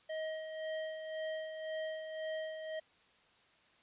square tone with tremolo, 631 Hz, D#5, 24 cents sharp, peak -37 dBFS, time 0.09-2.8 s, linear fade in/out 10 ms, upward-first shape sine, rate 1.9 Hz, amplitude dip 50%, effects white hiss -67 dBFS RMS until 3.82 s + resampled to 8000 Hz

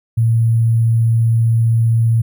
sine tone with sample-and-hold, 114.4 Hz, A#2, 32 cents flat, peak -10 dBFS, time 0.17-2.22 s, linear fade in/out 10 ms, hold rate 11025 Hz, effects none

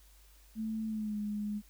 sine tone with pitch glide, 220 to 208.5 Hz, A3 to G#3, 0 to +7 cents, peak -33 dBFS, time 0.55-1.62 s, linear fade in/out 50 ms, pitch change -93 cents, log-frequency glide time 0.87-1.18 s, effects added 50 Hz sine -58 dBFS peak until 1.69 s + white hiss -64 dBFS RMS until 1.69 s

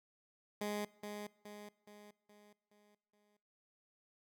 15% pulse tone with echo, 207.7 Hz, G#3, in tune, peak -31 dBFS, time 0.61-0.85 s, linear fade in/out 5 ms, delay 420 ms, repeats 6, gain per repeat -6 dB, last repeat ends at 3.37 s, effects noise-tail reverb RT60 0.9 s tail -22 dB re dry

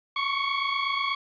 20% pulse tone pair together, 1095.8 / 1124 Hz, C#6 / C#6, -20 / +24 cents, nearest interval unison, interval 44 cents, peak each -23 dBFS, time 0.16-1.15 s, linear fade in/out 5 ms, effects resampled to 11025 Hz + 9-bit

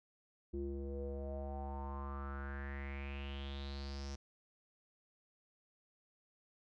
square tone with low-pass filter sweep, 69.3 Hz, C#2, in tune, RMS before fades -43 dBFS, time 0.53-4.16 s, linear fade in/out 10 ms, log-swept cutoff 330 to 5800 Hz, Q 6.5, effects none

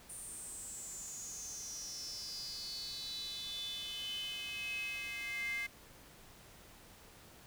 square tone with high-pass filter sweep, 233.1 Hz, A#3, in tune, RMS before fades -43 dBFS, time 0.09-5.67 s, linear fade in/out 10 ms, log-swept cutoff 9200 to 2000 Hz, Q 10, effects pink hiss -58 dBFS RMS until 7.46 s

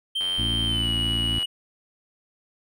triangle tone with pitch glide, 3136 to 2926 Hz, G7 to F#7, 0 to -20 cents, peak -22 dBFS, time 0.15-1.46 s, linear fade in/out 10 ms, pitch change -120 cents, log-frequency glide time 0.66-0.88 s
click train, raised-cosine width 0.3 ms, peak -22 dBFS, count 112, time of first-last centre 0.21-1.428 s, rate 91.1 Hz
harmonic tone, 56.9 Hz, A#1, 41 cents flat, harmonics 1 / 2 / 3 / 4 / 5 / 6, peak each -29 / -30 / -42 / -34 / -37 / -40 dBFS, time 0.38-1.39 s, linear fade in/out 5 ms
effects none

